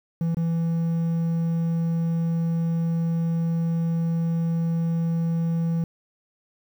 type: tone with dropouts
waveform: triangle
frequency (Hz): 166.1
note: E3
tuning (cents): +13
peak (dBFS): -19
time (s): 0.21-5.84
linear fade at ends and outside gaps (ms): 2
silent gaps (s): 0.346-0.369
effects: 9-bit